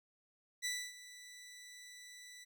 15% pulse tone with ADSR envelope, 1975.5 Hz, B6, in tune, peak -29 dBFS, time 0.62-2.45 s, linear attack 33 ms, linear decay 270 ms, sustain -17 dB, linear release 19 ms, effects none

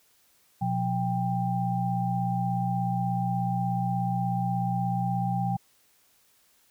sine tone cluster, 122.1 / 178.7 / 791 Hz, B2 / F3 / G5, -19 / +40 / +15 cents, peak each -29 dBFS, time 0.61-5.57 s, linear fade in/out 10 ms, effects white hiss -64 dBFS RMS until 6.7 s

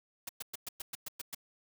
white noise bursts, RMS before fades -40 dBFS, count 9, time 0.27-1.348 s, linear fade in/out 5 ms, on 22 ms, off 110 ms, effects none

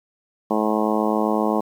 harmonic tone, 107.8 Hz, A2, 35 cents flat, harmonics 2 / 3 / 4 / 5 / 6 / 7 / 8 / 9 / 10, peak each -23 / -25 / -26 / -27 / -28 / -28 / -29 / -30 / -30 dBFS, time 0.5-1.61 s, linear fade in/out 10 ms, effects 8-bit

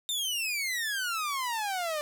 sawtooth exponential sweep, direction down, 3668 to 587.3 Hz, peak -26 dBFS, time 0.09-2.01 s, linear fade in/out 0 ms, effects none

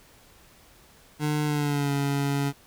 25% pulse tone with pitch glide, 150 to 140.77 Hz, D3 to C#3, +37 to +27 cents, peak -20 dBFS, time 1.19-2.53 s, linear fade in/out 50 ms, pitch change -110 cents, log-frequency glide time 1.45-1.92 s, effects pink hiss -55 dBFS RMS until 2.66 s

